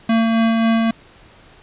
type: tone with tremolo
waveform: square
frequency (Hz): 226.6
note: A#3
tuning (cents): -49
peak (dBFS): -13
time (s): 0.09-0.91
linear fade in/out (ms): 5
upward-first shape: sine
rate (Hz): 3.7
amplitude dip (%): 25
effects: pink hiss -47 dBFS RMS until 1.62 s + resampled to 8000 Hz